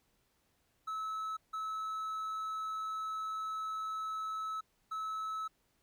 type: tone bursts at uneven times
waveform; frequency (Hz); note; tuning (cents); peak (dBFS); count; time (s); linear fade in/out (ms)
triangle; 1299; E6; -26; -34; 3; 0.87-1.37 / 1.53-4.61 / 4.91-5.48; 10
effects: pink hiss -75 dBFS RMS until 5.82 s